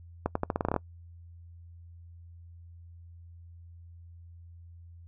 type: accelerating click train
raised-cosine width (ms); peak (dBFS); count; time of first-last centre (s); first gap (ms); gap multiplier
1; -13; 11; 0.26-0.763; 94; 0.85
effects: noise-tail reverb RT60 0.1 s tail -24 dB re dry + added 85 Hz sine -47 dBFS peak until 5.07 s